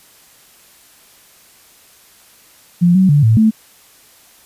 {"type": "tone with pitch steps", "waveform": "sine", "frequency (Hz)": [174.8, 188.4, 145.4, 111.4, 219.4], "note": ["F3", "F#3", "D3", "A2", "A3"], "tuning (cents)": [2, 32, -17, 22, -5], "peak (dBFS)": -7, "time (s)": [2.81, 3.51], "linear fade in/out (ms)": 20, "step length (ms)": 140, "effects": ["white hiss -47 dBFS RMS until 4.45 s", "resampled to 32000 Hz"]}